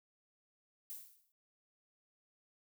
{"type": "noise with exponential decay", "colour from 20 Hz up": "violet", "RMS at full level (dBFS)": -43, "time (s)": [0.9, 1.32], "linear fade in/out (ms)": 0, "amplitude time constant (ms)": 91, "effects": []}